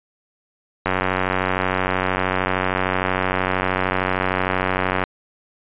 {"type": "click train", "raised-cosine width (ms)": 0.5, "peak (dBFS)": -4, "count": 390, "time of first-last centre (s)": [0.86, 5.038], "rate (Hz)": 93.1, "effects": ["resampled to 8000 Hz"]}